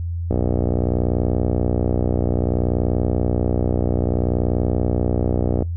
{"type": "click train", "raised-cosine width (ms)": 2, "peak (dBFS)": -7, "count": 323, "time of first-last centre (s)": [0.31, 5.624], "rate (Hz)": 60.6, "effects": ["noise-tail reverb RT60 0.2 s tail -26 dB re dry", "added 85 Hz sine -22 dBFS peak until 5.76 s"]}